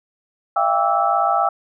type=tone cluster; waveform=sine; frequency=632 / 688 / 795 / 1151 / 1315 Hz; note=D#5 / F5 / G5 / D6 / E6; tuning=+27 / -26 / +24 / -35 / -5 cents; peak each=-27 / -21 / -19 / -25 / -20 dBFS; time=0.56-1.49 s; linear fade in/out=5 ms; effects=none